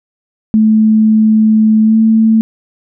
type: tone with pitch glide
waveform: sine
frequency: 217.7 to 221.9 Hz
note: A3 to A3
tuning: -18 to +15 cents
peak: -5 dBFS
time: 0.54-2.41 s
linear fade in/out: 0 ms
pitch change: +33 cents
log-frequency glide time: 1.83-1.97 s
effects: none